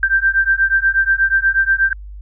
sine beating tone pair, 1568 / 1576.3 Hz, G6 / G6, 0 / +9 cents, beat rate 8.3 Hz, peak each -15 dBFS, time 0.03-1.93 s, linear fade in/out 2 ms, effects added 50 Hz sine -30 dBFS peak until 2.21 s

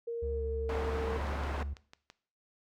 sine tone with pitch glide, 466.2 to 452.9 Hz, A#4 to A#4, 0 to -50 cents, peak -33 dBFS, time 0.07-1.18 s, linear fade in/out 10 ms, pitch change -50 cents, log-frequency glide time 0.3-0.43 s
triangle tone with vibrato, 71 Hz, C#2, 42 cents sharp, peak -33 dBFS, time 0.22-1.74 s, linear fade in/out 10 ms, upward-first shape triangle, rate 13 Hz, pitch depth 19 cents each way
white low-pass noise, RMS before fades -39 dBFS, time 0.69-1.63 s, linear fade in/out 2 ms, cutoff 1100 Hz, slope 12 dB/octave
click train, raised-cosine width 0.2 ms, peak -32 dBFS, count 6, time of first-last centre 1.27-2.101 s, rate 6.02 Hz
effects noise-tail reverb RT60 0.5 s tail -18 dB re dry

